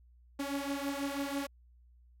sawtooth beating tone pair, 277.5 / 283.6 Hz, C#4 / C#4, +2 / +40 cents, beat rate 6.1 Hz, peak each -32 / -34 dBFS, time 0.39-1.47 s, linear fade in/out 10 ms, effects added 60 Hz sine -58 dBFS peak until 2.2 s + AAC 64 kbps

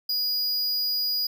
square tone, 4900 Hz, D#8, 27 cents flat, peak -24 dBFS, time 0.09-1.27 s, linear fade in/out 5 ms, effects none

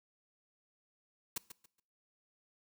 white noise with echo, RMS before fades -36 dBFS, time 1.36-1.38 s, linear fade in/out 5 ms, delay 140 ms, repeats 3, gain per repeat -12 dB, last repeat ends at 1.8 s, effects noise-tail reverb RT60 0.6 s tail -22 dB re dry

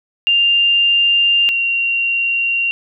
sine tone pair in turn, 2794 / 2759 Hz, F7 / F7, 0 / -22 cents, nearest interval unison, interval 22 cents, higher first, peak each -10 / -14 dBFS, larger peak first, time 0.27-1.49 / 1.49-2.71 s, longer neither, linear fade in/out 0 ms, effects none

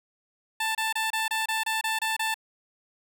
15% pulse tone bursts, 884 Hz, A5, 8 cents sharp, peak -19 dBFS, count 10, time 0.6-2.343 s, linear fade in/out 5 ms, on 150 ms, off 27 ms, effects none

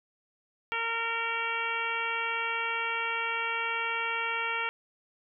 harmonic tone, 459.5 Hz, A#4, 25 cents flat, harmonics 1 / 2 / 3 / 4 / 5 / 6 / 7, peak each -41 / -36 / -34 / -38 / -34 / -36 / -42 dBFS, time 0.72-4.69 s, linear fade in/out 0 ms, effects none

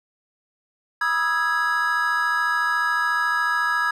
triangle chord, E major seventh, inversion second, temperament equal with one note detuned, 970.2 / 1244.5 / 1318.5 / 1661.2 Hz, B5 / D#6 / E6 / G#6, -31 / 0 / 0 / 0 cents, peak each -26 / -25 / -25 / -20 dBFS, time 1.01-3.91 s, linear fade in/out 5 ms, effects none

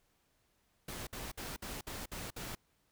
pink noise bursts, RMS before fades -43 dBFS, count 7, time 0.88-2.552 s, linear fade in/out 5 ms, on 190 ms, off 57 ms, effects pink hiss -75 dBFS RMS until 2.91 s

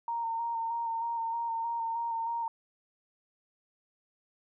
sine tone with vibrato, 922 Hz, A#5, 19 cents flat, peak -30 dBFS, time 0.08-2.48 s, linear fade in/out 2 ms, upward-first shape square, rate 3.2 Hz, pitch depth 19 cents each way, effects none

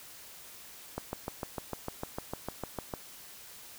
click train, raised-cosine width 1 ms, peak -20 dBFS, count 14, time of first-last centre 0.98-2.938 s, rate 6.64 Hz, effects white hiss -50 dBFS RMS until 3.78 s

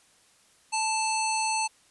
harmonic tone with a mistuned harmonic, 880 Hz, A5, in tune, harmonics 1 / 3 / 5 / 7 / 9 / 10, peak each -27 / -32 / -34 / -35 / -37 / -37 dBFS, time 0.72-1.68 s, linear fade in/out 20 ms, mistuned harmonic 5, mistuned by -17 cents, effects white hiss -61 dBFS RMS until 1.9 s + resampled to 24000 Hz

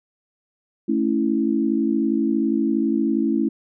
sine chord, A major, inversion none, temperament equal, 220 / 277.2 / 329.6 Hz, A3 / C#4 / E4, 0 / 0 / 0 cents, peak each -22 dBFS, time 0.88-3.49 s, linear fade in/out 10 ms, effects none

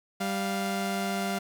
sawtooth tone pair together, 196.01 / 698.5 Hz, G3 / F5, 0 / 0 cents, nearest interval octave + minor seventh, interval 2200 cents, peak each -26 / -28 dBFS, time 0.2-1.39 s, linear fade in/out 10 ms, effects none

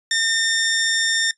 15% pulse tone, 1814 Hz, A#6, 48 cents flat, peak -11 dBFS, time 0.11-1.31 s, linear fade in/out 2 ms, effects noise-tail reverb RT60 0.1 s tail -18 dB re dry + resampled to 22050 Hz

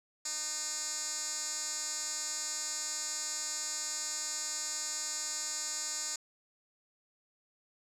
10% pulse tone with band-pass filter, 304.9 Hz, D#4, 35 cents flat, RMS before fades -37 dBFS, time 0.25-6.16 s, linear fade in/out 5 ms, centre 6600 Hz, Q 6.3, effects none

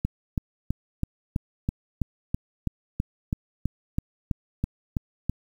click train, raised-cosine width 5 ms, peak -12 dBFS, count 17, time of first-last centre 0.05-5.296 s, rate 3.05 Hz, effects 8-bit

